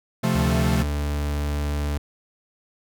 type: chord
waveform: 45% pulse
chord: F major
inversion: second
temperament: equal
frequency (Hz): 130.81 / 174.61 / 220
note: C3 / F3 / A3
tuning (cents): 0 / 0 / 0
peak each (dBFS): -24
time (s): 0.23-0.83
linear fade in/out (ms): 10
type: tone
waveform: 40% pulse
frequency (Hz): 73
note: D2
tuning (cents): -10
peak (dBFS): -22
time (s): 0.35-1.98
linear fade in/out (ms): 5
effects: none